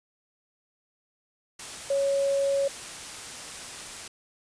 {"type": "tone in noise", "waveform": "sine", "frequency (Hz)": 554.4, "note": "C#5", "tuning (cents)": 0, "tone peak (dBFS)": -22, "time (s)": [1.9, 2.68], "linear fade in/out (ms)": 5, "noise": "white", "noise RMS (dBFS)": -39, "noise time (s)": [1.59, 4.08], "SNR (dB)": 14, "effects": ["resampled to 22050 Hz"]}